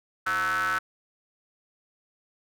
square ring-modulated tone, 98 Hz, G2, in tune, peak -22 dBFS, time 0.26-0.79 s, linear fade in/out 10 ms, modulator 1410 Hz, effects none

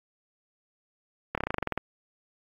slowing click train, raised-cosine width 0.5 ms, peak -13 dBFS, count 12, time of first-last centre 1.35-1.776 s, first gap 27 ms, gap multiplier 1.07, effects AAC 32 kbps

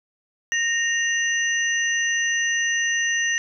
sine tone cluster, 1853 / 2805 / 6000 Hz, A#6 / F7 / F#8, -11 / +7 / +23 cents, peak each -21 / -28 / -27 dBFS, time 0.52-3.38 s, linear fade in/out 0 ms, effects none

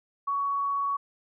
sine tone, 1121 Hz, C#6, 19 cents sharp, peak -25 dBFS, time 0.27-0.97 s, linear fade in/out 10 ms, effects none

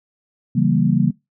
sine chord, C# diminished seventh, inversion none, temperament equal with one note detuned, 138.59 / 164.81 / 193.3 / 233.1 Hz, C#3 / E3 / G3 / Bb3, 0 / 0 / -24 / 0 cents, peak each -19 dBFS, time 0.55-1.11 s, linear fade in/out 10 ms, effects noise-tail reverb RT60 0.2 s tail -21 dB re dry

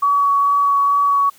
sine tone with vibrato, 1130 Hz, C#6, 33 cents sharp, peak -12 dBFS, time 0.02-1.3 s, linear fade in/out 10 ms, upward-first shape sine, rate 2.3 Hz, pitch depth 10 cents each way, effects white hiss -49 dBFS RMS until 1.38 s

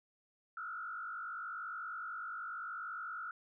sine tone with frequency modulation, 1372 Hz, F6, 31 cents flat, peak -40 dBFS, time 0.57-3.31 s, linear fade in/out 2 ms, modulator 50.4 Hz, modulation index 1.6, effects none

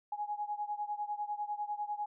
sine beating tone pair, 829 / 839 Hz, G#5 / G#5, -3 / +17 cents, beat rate 10 Hz, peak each -37 / -39 dBFS, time 0.12-2.06 s, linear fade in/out 5 ms, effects none

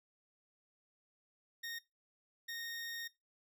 20% pulse tone bursts at uneven times, 1854 Hz, A#6, 10 cents flat, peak -36 dBFS, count 2, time 1.63-1.79 / 2.48-3.08 s, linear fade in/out 10 ms, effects noise-tail reverb RT60 0.2 s tail -19 dB re dry

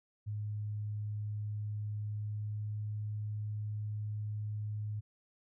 sine tone with pitch glide, 105.1 to 105.71 Hz, G#2 to G#2, +21 to +31 cents, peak -35 dBFS, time 0.26-5.01 s, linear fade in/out 20 ms, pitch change +10 cents, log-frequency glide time 1.96-2.79 s, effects none

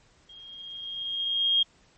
sine tone with level ramp, 3242 Hz, G#7, 42 cents flat, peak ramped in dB -46 to -18 dBFS, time 0.29-1.63 s, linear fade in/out 5 ms, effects pink hiss -61 dBFS RMS until 1.97 s + MP3 32 kbps

